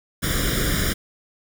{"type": "noise with comb filter", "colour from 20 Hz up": "pink", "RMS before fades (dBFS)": -22, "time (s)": [0.22, 0.94], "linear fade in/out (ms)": 20, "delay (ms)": 0.57, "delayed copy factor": 1, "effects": []}